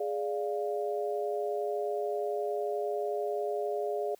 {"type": "chord", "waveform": "sine", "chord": "D diminished", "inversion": "second", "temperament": "equal", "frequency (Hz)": [415.3, 587.3, 698.5], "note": ["Ab4", "D5", "F5"], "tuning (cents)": [0, 0, 0], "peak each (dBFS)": [-32, -35, -36], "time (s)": [0, 4.15], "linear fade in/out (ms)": 5, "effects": ["white hiss -64 dBFS RMS until 4.19 s"]}